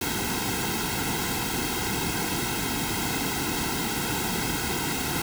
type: noise with comb filter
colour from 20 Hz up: pink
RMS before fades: -28 dBFS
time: 0.01-5.22 s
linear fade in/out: 5 ms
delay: 1.7 ms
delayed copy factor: -1
effects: none